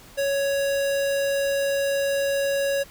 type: tone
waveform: square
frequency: 556 Hz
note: C#5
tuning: 5 cents sharp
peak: -22 dBFS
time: 0.17-2.84 s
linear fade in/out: 20 ms
effects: pink hiss -48 dBFS RMS until 2.9 s